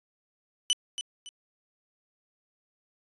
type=tone with echo; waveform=sawtooth; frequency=2993 Hz; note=F#7; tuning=19 cents sharp; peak=-18 dBFS; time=0.7-0.73 s; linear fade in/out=0 ms; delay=280 ms; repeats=2; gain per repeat=-10 dB; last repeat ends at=1.29 s; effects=resampled to 24000 Hz